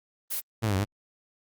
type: noise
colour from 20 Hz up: blue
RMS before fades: -30 dBFS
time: 0.3-0.41 s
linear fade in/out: 20 ms
type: exponential two-way sweep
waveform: sawtooth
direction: down then up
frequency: 116.54 to 92.9 to 109.1 Hz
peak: -20 dBFS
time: 0.62-0.85 s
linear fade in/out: 20 ms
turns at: 0.77 s
effects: Opus 32 kbps